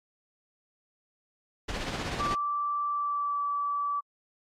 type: noise with tremolo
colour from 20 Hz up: pink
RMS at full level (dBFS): -32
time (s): 1.68-2.35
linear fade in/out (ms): 10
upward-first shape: sine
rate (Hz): 16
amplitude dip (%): 40
type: tone with pitch glide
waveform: sine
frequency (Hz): 1167 to 1153.6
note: D6 to D6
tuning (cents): -11 to -31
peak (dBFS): -27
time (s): 2.19-4.01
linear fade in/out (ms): 20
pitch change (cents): -20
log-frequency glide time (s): 2.9-3.41
effects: low-pass 5000 Hz 12 dB/octave + AAC 48 kbps